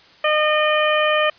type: harmonic tone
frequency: 610 Hz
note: D#5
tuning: 34 cents flat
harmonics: 1 / 2 / 3 / 4 / 5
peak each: -18 / -21 / -23 / -24 / -25 dBFS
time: 0.24-1.3 s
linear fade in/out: 5 ms
effects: white hiss -49 dBFS RMS until 1.38 s + resampled to 11025 Hz